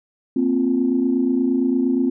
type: chord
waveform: sine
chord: Bb suspended second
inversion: none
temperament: equal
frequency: 233.1 / 261.6 / 349.2 Hz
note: Bb3 / C4 / F4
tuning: 0 / 0 / 0 cents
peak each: -23 / -17 / -23 dBFS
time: 0.36-2.1 s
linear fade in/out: 5 ms
effects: tanh soft clip ceiling -7 dBFS